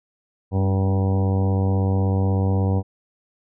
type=harmonic tone with a mistuned harmonic; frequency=96.3 Hz; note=G2; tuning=30 cents flat; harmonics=1 / 2 / 3 / 4 / 5 / 6 / 7 / 8 / 9 / 10; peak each=-18 / -25 / -30 / -34 / -30 / -37 / -39 / -35 / -41 / -39 dBFS; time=0.51-2.83 s; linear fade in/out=50 ms; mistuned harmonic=3; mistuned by=-22 cents; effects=none